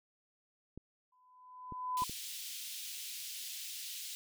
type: clicks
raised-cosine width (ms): 3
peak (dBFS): -33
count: 4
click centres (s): 0.776 / 1.723 / 2.021 / 2.096
type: tone with exponential growth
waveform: sine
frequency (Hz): 1005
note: B5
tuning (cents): +30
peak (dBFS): -29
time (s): 1.12-2.04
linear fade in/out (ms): 5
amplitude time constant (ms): 200
type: high-pass noise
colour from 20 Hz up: pink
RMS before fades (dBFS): -44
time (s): 1.97-4.15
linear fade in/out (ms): 0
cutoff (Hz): 2900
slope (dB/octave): 24
effects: none